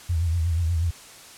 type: tone with vibrato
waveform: sine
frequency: 83.7 Hz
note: E2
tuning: 27 cents sharp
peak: -20 dBFS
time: 0.09-0.91 s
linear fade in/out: 10 ms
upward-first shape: triangle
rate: 8.3 Hz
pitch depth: 110 cents each way
effects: white hiss -45 dBFS RMS until 1.37 s + low-pass 10000 Hz 12 dB/octave